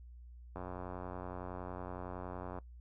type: click train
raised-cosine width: 1 ms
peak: -29 dBFS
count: 185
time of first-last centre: 0.56-2.586 s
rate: 90.8 Hz
effects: noise-tail reverb RT60 0.1 s tail -20 dB re dry + added 60 Hz sine -50 dBFS peak until 2.8 s